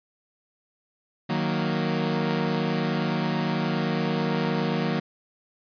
sawtooth chord, D# minor, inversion none, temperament equal, 155.56 / 185 / 233.1 Hz, D#3 / F#3 / A#3, 0 / 0 / 0 cents, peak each -24 dBFS, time 1.29-5 s, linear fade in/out 10 ms, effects resampled to 11025 Hz

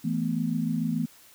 sine chord, E suspended fourth, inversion none, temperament equal, 164.81 / 220 / 246.9 Hz, E3 / A3 / B3, 0 / 0 / 0 cents, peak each -29 dBFS, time 0.04-1.06 s, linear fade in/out 10 ms, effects white hiss -54 dBFS RMS until 1.34 s

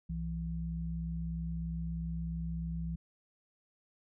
sine tone pair together, 62.88 / 166 Hz, B1 / E3, +32 / +12 cents, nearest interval octave + perfect fourth, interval 1680 cents, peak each -38 / -36 dBFS, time 0.09-2.96 s, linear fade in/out 10 ms, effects none

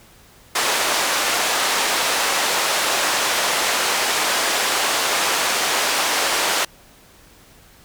pink band-pass noise, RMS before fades -20 dBFS, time 0.55-6.65 s, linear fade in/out 5 ms, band 620 to 9300 Hz, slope 12 dB/octave, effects pink hiss -49 dBFS RMS until 7.84 s

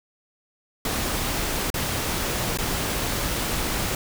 pink noise with dropouts, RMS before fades -26 dBFS, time 0.85-3.95 s, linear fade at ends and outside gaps 2 ms, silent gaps 1.702-1.741 / 2.574-2.586 s, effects none

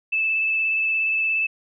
sine tone with vibrato, 2627 Hz, E7, 7 cents flat, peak -19 dBFS, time 0.12-1.47 s, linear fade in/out 10 ms, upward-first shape square, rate 17 Hz, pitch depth 9 cents each way, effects none

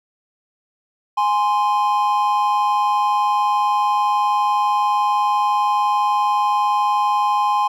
triangle tone pair together, 830.6 / 1042.3 Hz, G#5 / C6, 0 / -7 cents, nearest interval major third, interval 393 cents, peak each -16 dBFS, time 1.17-7.68 s, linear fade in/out 10 ms, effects none

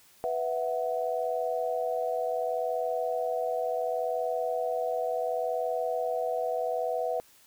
sine chord, B suspended fourth, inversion none, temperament equal, 493.9 / 659.3 / 740 Hz, B4 / E5 / F#5, 0 / 0 / 0 cents, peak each -31 / -31 / -33 dBFS, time 0.24-7.2 s, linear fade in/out 0 ms, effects white hiss -59 dBFS RMS until 7.46 s

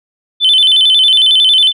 sine tone with vibrato, 3280 Hz, G#7, 22 cents flat, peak -4 dBFS, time 0.4-1.73 s, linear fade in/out 50 ms, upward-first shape square, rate 11 Hz, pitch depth 120 cents each way, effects tanh soft clip ceiling -2 dBFS

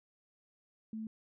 sine tone, 220 Hz, A3, in tune, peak -38 dBFS, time 0.93-1.07 s, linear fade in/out 2 ms, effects none

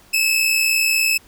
sawtooth tone pair together, 2577 / 2637 Hz, E7 / E7, -40 / 0 cents, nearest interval unison, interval 40 cents, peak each -15 dBFS, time 0.13-1.18 s, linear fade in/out 10 ms, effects pink hiss -50 dBFS RMS until 1.27 s

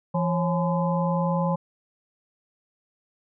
harmonic tone with a mistuned harmonic, 169.9 Hz, F3, 47 cents flat, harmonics 1 / 3 / 5 / 6, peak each -23 / -28 / -30 / -31 dBFS, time 0.14-1.56 s, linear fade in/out 10 ms, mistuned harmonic 3, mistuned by +110 cents, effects none

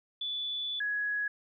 sine tone pair in turn, 3465 / 1673.5 Hz, A7 / G#6, -27 / +13 cents, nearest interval octave + minor second, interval 1260 cents, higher first, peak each -32 / -29 dBFS, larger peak second, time 0.21-0.8 / 0.8-1.28 s, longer first, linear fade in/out 5 ms, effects none

